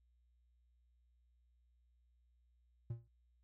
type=tone with exponential decay; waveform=triangle; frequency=116.54 Hz; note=A#2; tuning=in tune; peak=-34 dBFS; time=2.9-3.08 s; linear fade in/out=5 ms; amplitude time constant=39 ms; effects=added 60 Hz sine -70 dBFS peak until 3.43 s